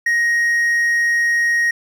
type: tone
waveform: triangle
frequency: 1877 Hz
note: A#6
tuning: 11 cents sharp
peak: -12 dBFS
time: 0.06-1.71 s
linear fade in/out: 5 ms
effects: none